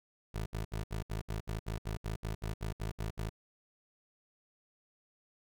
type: tone bursts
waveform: 20% pulse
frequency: 53.8 Hz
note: A1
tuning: 38 cents flat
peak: -30 dBFS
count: 16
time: 0.34-3.295 s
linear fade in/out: 10 ms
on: 120 ms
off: 69 ms
effects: none